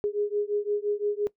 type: beating tone pair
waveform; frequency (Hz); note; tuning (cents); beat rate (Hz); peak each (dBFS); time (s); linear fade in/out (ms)
sine; 411 / 416.8; G#4 / G#4; -18 / +6; 5.8; -28; 0.04-1.27; 0
effects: noise-tail reverb RT60 0.1 s tail -19 dB re dry